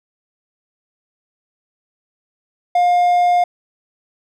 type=tone; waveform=triangle; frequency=709 Hz; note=F5; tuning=26 cents sharp; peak=-9 dBFS; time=2.75-3.44 s; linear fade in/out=5 ms; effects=none